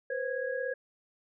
sine tone cluster, 492.9 / 530 / 1653 Hz, B4 / C5 / G#6, -3 / +22 / -9 cents, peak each -35 / -34 / -37 dBFS, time 0.1-0.74 s, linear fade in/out 5 ms, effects none

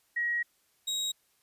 sine / 30% pulse tone pair in turn, 1900 / 3800 Hz, A#6 / A#7, +33 / +33 cents, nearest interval octave, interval 1200 cents, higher second, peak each -27 dBFS, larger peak neither, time 0.16-0.43 / 0.87-1.12 s, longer first, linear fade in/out 10 ms, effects white hiss -70 dBFS RMS until 1.42 s + resampled to 32000 Hz

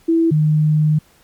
sine tone pair in turn, 329.6 / 153.14 Hz, E4 / D#3, 0 / -27 cents, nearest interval octave + minor second, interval 1327 cents, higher first, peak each -11 dBFS, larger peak neither, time 0.08-0.31 / 0.31-0.99 s, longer second, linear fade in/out 10 ms, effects pink hiss -53 dBFS RMS until 1.23 s + MP3 96 kbps

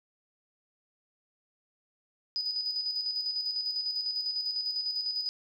sine tone with tremolo, 4978 Hz, D#8, in tune, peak -28 dBFS, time 2.36-5.29 s, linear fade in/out 0 ms, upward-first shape square, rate 10 Hz, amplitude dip 45%, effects none

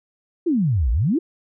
sine exponential two-way sweep, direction down then up, 370 to 52.9 to 370 Hz, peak -16 dBFS, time 0.46-1.19 s, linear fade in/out 10 ms, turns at 0.91 s, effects none

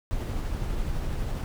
brown noise with tremolo, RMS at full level -28 dBFS, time 0.11-1.44 s, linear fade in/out 0 ms, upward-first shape triangle, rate 12 Hz, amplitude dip 25%, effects none

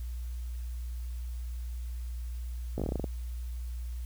slowing click train, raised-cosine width 2 ms, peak -19 dBFS, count 10, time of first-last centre 2.78-3.042 s, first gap 17 ms, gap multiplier 1.13, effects added 60 Hz sine -34 dBFS peak until 4.05 s + white hiss -58 dBFS RMS until 4.05 s

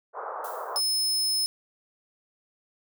white band-pass noise, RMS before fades -35 dBFS, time 0.13-0.81 s, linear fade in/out 50 ms, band 440 to 1300 Hz, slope 48 dB/octave
violet noise with exponential decay, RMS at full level -40 dBFS, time 0.44-1.04 s, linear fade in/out 5 ms, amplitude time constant 130 ms
sawtooth tone, 5200 Hz, E8, 24 cents flat, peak -21 dBFS, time 0.76-1.46 s, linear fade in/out 0 ms
effects none

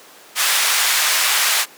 pink band-pass noise, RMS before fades -17 dBFS, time 0.35-1.66 s, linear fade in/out 50 ms, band 1400 to 15000 Hz, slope 12 dB/octave, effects pink hiss -43 dBFS RMS until 1.77 s + high-pass 400 Hz 12 dB/octave

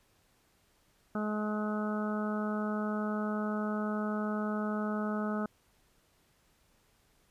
harmonic tone, 211.8 Hz, G#3, 34 cents sharp, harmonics 1 / 2 / 3 / 4 / 5 / 6 / 7, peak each -32 / -40 / -40 / -45 / -49 / -40 / -45 dBFS, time 1.15-5.46 s, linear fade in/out 2 ms, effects pink hiss -69 dBFS RMS until 7.3 s + resampled to 32000 Hz

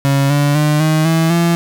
35% pulse tone with pitch steps, 138.59 / 144.31 / 150.26 / 156.46 / 162.92 / 169.64 Hz, C#3 / D3 / D3 / D#3 / E3 / E3, 0 / -30 / +40 / +10 / -20 / +50 cents, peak -9 dBFS, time 0.05-1.55 s, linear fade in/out 0 ms, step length 250 ms, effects none

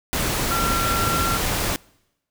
sine tone in noise, 1364 Hz, F6, 41 cents flat, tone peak -22 dBFS, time 0.51-1.37 s, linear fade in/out 0 ms, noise pink, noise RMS -23 dBFS, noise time 0.13-1.76 s, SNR -2 dB, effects noise-tail reverb RT60 0.9 s tail -25 dB re dry

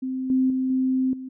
sine tone with level steps, 260 Hz, C4, 11 cents flat, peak -25 / -17 / -21 / -19 / -32 dBFS, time 0.02-1.29 s, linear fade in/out 10 ms, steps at 0.3 / 0.5 / 0.7 / 1.13 s, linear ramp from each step 2 ms, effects none

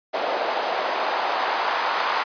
white noise with band-pass filter sweep, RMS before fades -24 dBFS, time 0.13-2.24 s, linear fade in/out 20 ms, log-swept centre 610 to 1000 Hz, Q 1.9, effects high-pass 300 Hz 12 dB/octave + resampled to 11025 Hz

